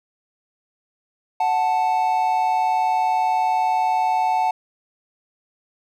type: tone pair together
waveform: triangle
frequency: 740 / 880 Hz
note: F#5 / A5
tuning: 0 / 0 cents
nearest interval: minor third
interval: 300 cents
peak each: -18 dBFS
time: 1.4-4.51 s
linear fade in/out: 5 ms
effects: none